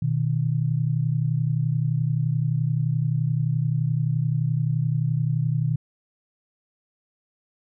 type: tone pair together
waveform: sine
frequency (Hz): 122.3 / 153.9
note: B2 / D#3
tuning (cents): -16 / -19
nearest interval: major third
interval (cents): 397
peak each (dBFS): -23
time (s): 0.02-5.76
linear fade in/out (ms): 5
effects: none